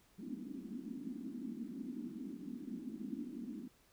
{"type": "band-pass noise", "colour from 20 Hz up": "pink", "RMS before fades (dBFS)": -45, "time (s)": [0.18, 3.68], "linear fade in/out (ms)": 10, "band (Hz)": [210, 300], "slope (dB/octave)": 48, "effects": ["pink hiss -69 dBFS RMS until 3.92 s"]}